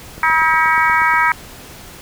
click train, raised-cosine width 2 ms, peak -20 dBFS, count 9, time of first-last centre 0.18-1.138 s, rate 8.35 Hz
harmonic tone, 320 Hz, D#4, 49 cents sharp, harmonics 3 / 4 / 5 / 6 / 7, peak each -16 / -17 / -18 / -19 / -19 dBFS, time 0.23-1.32 s, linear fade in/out 2 ms
effects pink hiss -37 dBFS RMS until 2.01 s

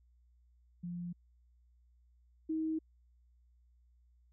sine tone pair in turn, 174.61 / 317.3 Hz, F3 / D#4, 0 / +34 cents, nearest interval minor seventh, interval 1034 cents, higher second, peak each -38 / -32 dBFS, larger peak second, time 0.83-1.13 / 2.49-2.79 s, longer neither, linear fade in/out 10 ms, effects added 60 Hz sine -64 dBFS peak until 4.32 s

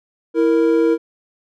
triangle tone pair together, 329.6 / 465.1 Hz, E4 / A#4, 0 / -4 cents, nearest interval tritone, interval 596 cents, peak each -13 dBFS, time 0.34-0.98 s, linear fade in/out 50 ms, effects none

